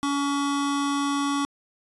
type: tone pair together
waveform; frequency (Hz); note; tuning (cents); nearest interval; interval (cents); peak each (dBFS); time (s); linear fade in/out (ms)
square; 282.7 / 1130.8; C#4 / C#6; +34 / +34; 2 octaves; 2400; -25 / -29; 0.03-1.45; 0
effects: resampled to 24000 Hz